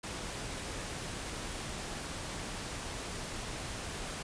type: noise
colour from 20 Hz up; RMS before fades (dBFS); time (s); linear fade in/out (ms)
pink; -40; 0.03-4.23; 10
effects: resampled to 22050 Hz